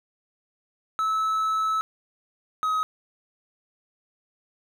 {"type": "tone pair in turn", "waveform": "triangle", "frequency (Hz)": [1302, 1267.1], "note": ["E6", "D#6"], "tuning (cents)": [-22, 31], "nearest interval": "unison", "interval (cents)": 47, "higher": "first", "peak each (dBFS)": -20, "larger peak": "neither", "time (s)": [[0.99, 1.81], [2.63, 2.83]], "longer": "first", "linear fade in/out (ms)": 0, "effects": []}